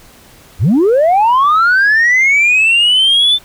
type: linear sweep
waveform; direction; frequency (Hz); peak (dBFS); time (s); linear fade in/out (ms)
sine; up; 66.1 to 3559; -5; 0.59-3.39; 50
effects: tanh soft clip ceiling -5 dBFS + pink hiss -42 dBFS RMS until 3.44 s